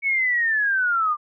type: linear sweep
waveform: sine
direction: down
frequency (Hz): 2236 to 1177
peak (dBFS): -18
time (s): 0.02-1.17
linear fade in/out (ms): 50
effects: none